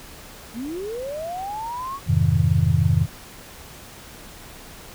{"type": "linear sweep", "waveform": "sine", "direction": "up", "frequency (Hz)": [207.7, 1127], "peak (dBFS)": -27, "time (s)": [0.53, 2], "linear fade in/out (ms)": 50}
{"type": "chord", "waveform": "sine", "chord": "F minor seventh", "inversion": "none", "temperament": "just", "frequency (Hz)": [87.31, 104.77, 130.96, 157.15], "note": ["F2", "Ab2", "C3", "Eb3"], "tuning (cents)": [0, 16, 2, 18], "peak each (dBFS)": -21, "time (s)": [2.06, 3.07], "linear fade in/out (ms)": 50}
{"effects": ["pink hiss -42 dBFS RMS until 4.94 s"]}